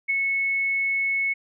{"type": "tone with ADSR envelope", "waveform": "sine", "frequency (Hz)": 2200, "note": "C#7", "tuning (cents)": -14, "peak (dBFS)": -18, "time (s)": [0.08, 1.34], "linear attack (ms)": 22, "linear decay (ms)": 8, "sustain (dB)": -3, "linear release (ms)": 17, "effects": []}